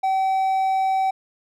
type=tone; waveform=triangle; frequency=766 Hz; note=G5; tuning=40 cents flat; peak=-16 dBFS; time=0.03-1.11 s; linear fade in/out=10 ms; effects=none